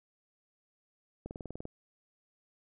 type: click train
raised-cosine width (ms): 2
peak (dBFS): -27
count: 9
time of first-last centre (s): 1.26-1.654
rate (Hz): 20.3
effects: none